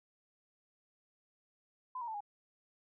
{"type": "tone with pitch steps", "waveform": "sine", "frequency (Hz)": [1013, 945.2, 881.9, 822.8], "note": ["B5", "A#5", "A5", "G#5"], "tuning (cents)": [44, 24, 4, -16], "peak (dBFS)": -38, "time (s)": [1.95, 2.206], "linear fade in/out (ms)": 5, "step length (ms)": 64, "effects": []}